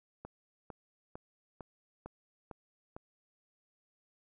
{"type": "click train", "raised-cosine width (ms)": 1, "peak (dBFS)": -30, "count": 7, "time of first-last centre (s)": [0.25, 2.965], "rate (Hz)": 2.21, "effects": []}